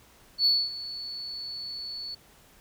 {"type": "tone with ADSR envelope", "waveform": "sine", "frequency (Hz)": 4435, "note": "C#8", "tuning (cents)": 0, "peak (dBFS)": -17, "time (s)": [0.38, 2.15], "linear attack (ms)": 75, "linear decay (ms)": 240, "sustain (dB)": -17, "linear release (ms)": 8, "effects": ["tanh soft clip ceiling -14 dBFS", "pink hiss -57 dBFS RMS until 2.6 s"]}